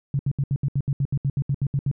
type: tone bursts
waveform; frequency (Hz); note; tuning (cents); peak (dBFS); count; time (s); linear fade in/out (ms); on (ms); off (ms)
sine; 138.59; C#3; 0; -19; 15; 0.14-1.914; 2; 52; 71
effects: none